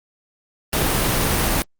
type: noise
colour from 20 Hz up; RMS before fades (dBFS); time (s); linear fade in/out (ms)
pink; -19; 0.73-1.62; 0
effects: Opus 32 kbps